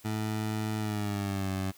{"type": "tone with pitch glide", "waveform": "20% pulse", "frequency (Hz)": [108.3, 95.38], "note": ["A2", "G2"], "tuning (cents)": [-27, -47], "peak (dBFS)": -25, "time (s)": [0.04, 1.72], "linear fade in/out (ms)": 20, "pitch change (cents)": -220, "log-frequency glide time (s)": [0.78, 1.51], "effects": ["white hiss -57 dBFS RMS until 1.77 s"]}